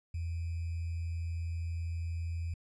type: tone with sample-and-hold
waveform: sine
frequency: 83.8 Hz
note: E2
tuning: 29 cents sharp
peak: -33 dBFS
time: 0.14-2.54 s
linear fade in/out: 5 ms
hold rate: 2450 Hz
effects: resampled to 22050 Hz